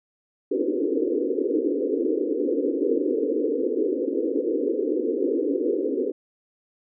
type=band-pass noise; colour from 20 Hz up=white; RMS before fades=-24 dBFS; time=0.51-6.12 s; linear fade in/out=10 ms; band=260 to 500 Hz; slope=96 dB/octave; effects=none